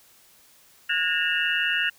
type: tone cluster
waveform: sine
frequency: 1447 / 1642 / 1825 / 2704 / 2863 Hz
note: F#6 / G#6 / A#6 / E7 / F7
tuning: -39 / -20 / -37 / +43 / +42 cents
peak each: -28 dBFS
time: 0.89-1.9 s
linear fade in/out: 10 ms
effects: white hiss -56 dBFS RMS until 1.98 s